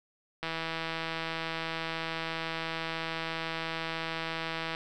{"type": "click train", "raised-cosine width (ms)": 0.3, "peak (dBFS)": -18, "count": 705, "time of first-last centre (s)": [0.43, 4.749], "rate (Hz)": 163, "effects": []}